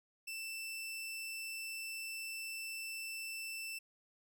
sawtooth tone, 2664 Hz, E7, 18 cents sharp, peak -38 dBFS, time 0.27-3.79 s, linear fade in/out 10 ms, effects none

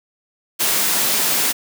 white high-pass noise, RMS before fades -18 dBFS, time 0.59-1.53 s, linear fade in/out 20 ms, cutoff 140 Hz, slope 48 dB/octave, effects none

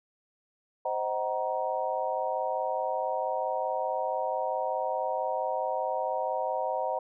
sine chord, C half-diminished seventh, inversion none, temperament just, 523.3 / 627.9 / 753.5 / 941.9 Hz, C5 / Eb5 / Gb5 / Bb5, 0 / +16 / +31 / +18 cents, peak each -33 dBFS, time 0.85-6.99 s, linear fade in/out 5 ms, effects none

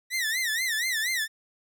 sawtooth tone with vibrato, 1902 Hz, A#6, 34 cents sharp, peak -22 dBFS, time 0.1-1.28 s, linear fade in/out 50 ms, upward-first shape sine, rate 4.2 Hz, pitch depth 170 cents each way, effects none

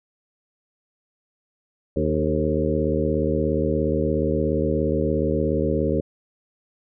harmonic tone with a mistuned harmonic, 77 Hz, D#2, 17 cents flat, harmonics 1 / 2 / 3 / 4 / 5 / 6 / 7, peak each -27 / -27 / -27 / -27 / -27 / -27 / -27 dBFS, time 1.96-6.01 s, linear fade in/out 5 ms, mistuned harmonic 5, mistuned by +45 cents, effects none

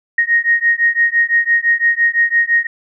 sine beating tone pair, 1864.7 / 1870.6 Hz, A#6 / A#6, 0 / +6 cents, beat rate 5.9 Hz, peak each -14 dBFS, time 0.18-2.67 s, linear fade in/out 5 ms, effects none

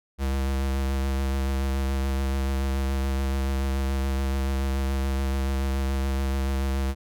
square tone with vibrato, 67.4 Hz, C#2, 48 cents flat, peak -24 dBFS, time 0.18-6.95 s, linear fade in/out 50 ms, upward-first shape sine, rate 7 Hz, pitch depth 21 cents each way, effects none

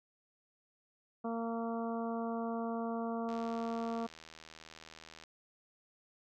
harmonic tone, 229.7 Hz, A#3, 25 cents flat, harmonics 1 / 2 / 3 / 4 / 5 / 6, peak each -37 / -41 / -41 / -47 / -46 / -53 dBFS, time 1.24-4.07 s, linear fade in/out 10 ms
click train, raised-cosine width 0.2 ms, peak -34 dBFS, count 157, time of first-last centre 3.29-5.238 s, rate 80.1 Hz
effects none

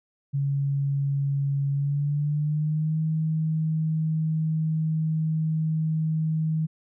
sine tone with pitch glide, 140 to 158.06 Hz, C#3 to D#3, +18 to +28 cents, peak -22 dBFS, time 0.33-6.67 s, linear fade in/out 20 ms, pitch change +210 cents, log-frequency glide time 1.71-3 s, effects none

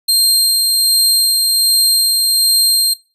sawtooth tone with tremolo, 4186 Hz, C8, in tune, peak -6 dBFS, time 0.08-2.94 s, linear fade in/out 10 ms, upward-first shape sine, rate 1.3 Hz, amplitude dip 25%, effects noise-tail reverb RT60 0.3 s tail -20 dB re dry + resampled to 32000 Hz

